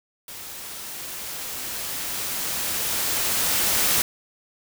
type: noise with level ramp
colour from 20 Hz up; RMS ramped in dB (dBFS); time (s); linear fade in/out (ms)
white; -38 to -20; 0.28-4.02; 2
effects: none